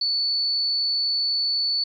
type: tone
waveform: sine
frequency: 4464 Hz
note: C#8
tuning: 11 cents sharp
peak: -20 dBFS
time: 0.01-1.84 s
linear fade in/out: 5 ms
effects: MP3 96 kbps